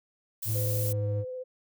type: noise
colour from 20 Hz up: violet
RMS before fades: -34 dBFS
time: 0.42-0.93 s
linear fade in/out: 10 ms
type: tone with pitch glide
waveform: triangle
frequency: 109.1 to 104.84 Hz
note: A2 to G#2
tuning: -14 to +17 cents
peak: -25 dBFS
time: 0.45-1.25 s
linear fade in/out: 50 ms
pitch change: -69 cents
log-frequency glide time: 0.7-1.07 s
type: tone with vibrato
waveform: sine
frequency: 509 Hz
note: C5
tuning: 48 cents flat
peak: -34 dBFS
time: 0.54-1.44 s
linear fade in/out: 20 ms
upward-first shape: triangle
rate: 15 Hz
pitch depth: 17 cents each way
effects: none